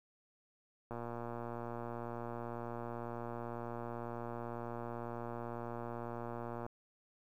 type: click train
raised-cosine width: 1 ms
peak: -29 dBFS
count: 680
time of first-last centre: 0.91-6.664 s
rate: 118 Hz
effects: 11-bit